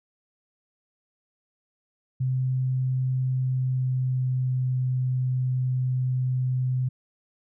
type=tone with pitch glide; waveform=sine; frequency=129.3 to 127.89 Hz; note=C3 to C3; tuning=-20 to -39 cents; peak=-22 dBFS; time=2.2-6.89 s; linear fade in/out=10 ms; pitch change=-19 cents; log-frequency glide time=3.3-4.79 s; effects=none

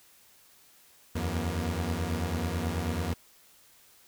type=tone cluster; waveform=sawtooth; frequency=80.6 / 89.8 / 237.8 Hz; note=E2 / F2 / A#3; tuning=-38 / +49 / +35 cents; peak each=-29 / -28 / -32 dBFS; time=1.15-3.14 s; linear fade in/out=10 ms; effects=white hiss -59 dBFS RMS until 4.07 s

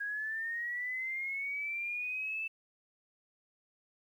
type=linear sweep; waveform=sine; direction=up; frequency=1635 to 2651 Hz; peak=-34 dBFS; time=0-2.48 s; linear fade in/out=10 ms; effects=11-bit

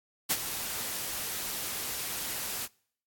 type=noise with ADSR envelope; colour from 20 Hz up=white; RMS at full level=-25 dBFS; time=0.29-2.68 s; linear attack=19 ms; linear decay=52 ms; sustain=-10 dB; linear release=38 ms; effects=noise-tail reverb RT60 0.6 s tail -26 dB re dry + AAC 64 kbps

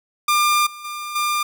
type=tone with level steps; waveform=sawtooth; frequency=1198 Hz; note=D6; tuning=34 cents sharp; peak=-11 / -31 / -24 / -15 dBFS; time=0.28-1.43 s; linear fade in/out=5 ms; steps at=0.66 / 0.84 / 1.15 s; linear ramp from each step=10 ms; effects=none

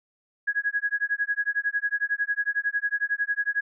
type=tone with tremolo; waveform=sine; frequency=1661.2 Hz; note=G#6; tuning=in tune; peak=-20 dBFS; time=0.47-3.61 s; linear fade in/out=10 ms; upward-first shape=sine; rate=11 Hz; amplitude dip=100%; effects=none

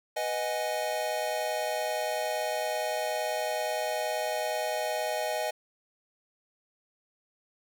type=chord; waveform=square; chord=G# minor seventh; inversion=first; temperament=equal; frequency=493.9 / 622.3 / 740 / 830.6 Hz; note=B4 / D#5 / F#5 / G#5; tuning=0 / 0 / 0 / 0 cents; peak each=-38 / -32 / -38 / -36 dBFS; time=0.16-5.51 s; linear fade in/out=10 ms; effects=none

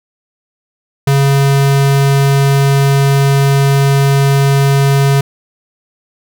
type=tone; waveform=square; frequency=138.59 Hz; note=C#3; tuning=in tune; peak=-8 dBFS; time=1.07-5.21 s; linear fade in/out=5 ms; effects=none

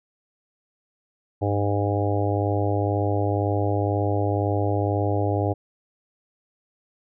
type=harmonic tone with a mistuned harmonic; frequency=102 Hz; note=G#2; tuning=31 cents flat; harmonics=1 / 3 / 4 / 5 / 6 / 7 / 8; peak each=-23 / -28 / -29 / -30 / -31 / -31 / -32 dBFS; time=1.41-5.54 s; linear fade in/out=20 ms; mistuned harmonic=1; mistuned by=-16 cents; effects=none

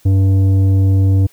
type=tone with tanh clipping; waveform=sine; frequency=96.4 Hz; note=G2; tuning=28 cents flat; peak=-10 dBFS; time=0.05-1.27 s; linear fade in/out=10 ms; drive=9 dB; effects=white hiss -51 dBFS RMS until 1.32 s

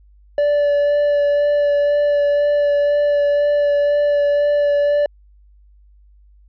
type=tone with vibrato; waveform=triangle; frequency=580 Hz; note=D5; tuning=22 cents flat; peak=-11 dBFS; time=0.38-5.06 s; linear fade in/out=2 ms; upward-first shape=sine; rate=2 Hz; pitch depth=12 cents each way; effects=added 50 Hz sine -46 dBFS peak until 6.48 s + resampled to 11025 Hz

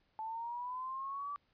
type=linear sweep; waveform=sine; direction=up; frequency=870 to 1162 Hz; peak=-38 dBFS; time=0.19-1.36 s; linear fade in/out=0 ms; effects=pink hiss -75 dBFS RMS until 1.53 s + resampled to 11025 Hz

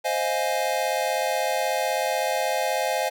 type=chord; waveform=square; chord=F minor seventh; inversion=second; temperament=equal; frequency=523.3 / 622.3 / 698.5 / 830.6 Hz; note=C5 / Eb5 / F5 / Ab5; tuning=0 / 0 / 0 / 0 cents; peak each=-29 dBFS; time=0.04-3.1 s; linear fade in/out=20 ms; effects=none

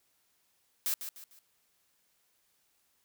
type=noise with echo; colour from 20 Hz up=blue; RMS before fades=-31 dBFS; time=0.86-0.94 s; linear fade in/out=0 ms; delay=150 ms; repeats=3; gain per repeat=-9 dB; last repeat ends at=1.39 s; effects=white hiss -73 dBFS RMS until 3.04 s

